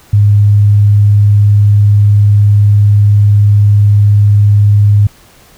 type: tone with vibrato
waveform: sine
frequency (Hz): 103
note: G#2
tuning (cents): -14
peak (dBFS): -3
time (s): 0.13-5.07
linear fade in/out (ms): 5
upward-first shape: sine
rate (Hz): 20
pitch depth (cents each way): 22
effects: pink hiss -42 dBFS RMS until 5.57 s